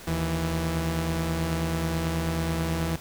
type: tone pair together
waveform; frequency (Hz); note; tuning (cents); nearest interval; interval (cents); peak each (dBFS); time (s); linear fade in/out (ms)
sawtooth; 77.78 / 164.81; D#2 / E3; 0 / 0; octave + minor second; 1300; -26 / -23; 0.07-2.96; 5
effects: pink hiss -44 dBFS RMS until 3 s